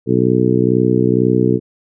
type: harmonic tone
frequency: 62.1 Hz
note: B1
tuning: 10 cents sharp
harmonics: 2 / 3 / 4 / 5 / 6 / 7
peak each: -18 / -18 / -18 / -18 / -18 / -18 dBFS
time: 0.06-1.6 s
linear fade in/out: 50 ms
effects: none